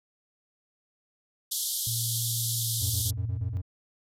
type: band-pass noise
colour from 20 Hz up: white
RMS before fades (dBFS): -31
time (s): 1.51-3.11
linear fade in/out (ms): 10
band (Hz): 3200 to 14000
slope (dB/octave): 96
type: tone with pitch glide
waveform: sine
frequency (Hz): 116.54 to 114.74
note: A#2 to A#2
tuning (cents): 0 to -27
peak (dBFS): -31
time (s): 1.87-3.57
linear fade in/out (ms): 0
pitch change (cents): -27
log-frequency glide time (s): 2.56-2.66
type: tone bursts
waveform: triangle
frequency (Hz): 90.9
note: F#2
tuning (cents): -30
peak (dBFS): -27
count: 7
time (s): 2.81-3.617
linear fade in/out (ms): 10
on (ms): 93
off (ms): 26
effects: none